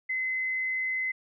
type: tone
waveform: sine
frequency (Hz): 2045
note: C7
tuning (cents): -40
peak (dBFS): -27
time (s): 0.09-1.12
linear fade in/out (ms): 10
effects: none